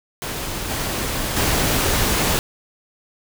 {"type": "noise with level steps", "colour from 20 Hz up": "pink", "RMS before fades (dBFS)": [-27, -24, -19], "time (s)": [0.22, 2.39], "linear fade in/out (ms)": 0, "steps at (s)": [0.69, 1.36], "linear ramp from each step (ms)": 10, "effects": []}